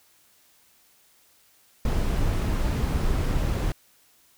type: noise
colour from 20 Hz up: brown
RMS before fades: -24 dBFS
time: 1.85-3.72 s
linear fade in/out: 2 ms
effects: white hiss -60 dBFS RMS until 4.37 s